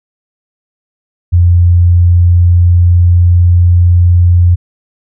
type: tone with pitch glide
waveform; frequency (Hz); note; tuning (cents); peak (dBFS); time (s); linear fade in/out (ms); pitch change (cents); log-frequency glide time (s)
sine; 87.31 to 87.87; F2 to F2; 0 to +11; -3; 1.32-4.56; 20; +11; 1.47-3.62
effects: none